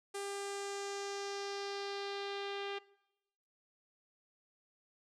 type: tone with low-pass filter sweep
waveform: sawtooth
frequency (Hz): 399.2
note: G4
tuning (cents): +32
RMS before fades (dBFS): -41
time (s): 0.14-2.79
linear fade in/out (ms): 10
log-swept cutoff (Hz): 9300 to 3200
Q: 2.5
effects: noise-tail reverb RT60 0.9 s tail -21 dB re dry